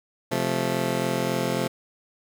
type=chord; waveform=15% pulse; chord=F major; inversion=second; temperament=just; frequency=130.96 / 174.61 / 218.3 Hz; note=C3 / F3 / A3; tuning=+2 / 0 / -13 cents; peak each=-22 dBFS; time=0.31-1.68 s; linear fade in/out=10 ms; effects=none